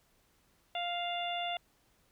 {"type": "harmonic tone", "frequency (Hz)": 699, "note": "F5", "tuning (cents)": 1, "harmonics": [1, 2, 3, 4, 5], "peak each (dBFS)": [-35, -47, -44, -40, -41], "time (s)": [0.75, 1.57], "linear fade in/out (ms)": 2, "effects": ["pink hiss -70 dBFS RMS until 2.11 s"]}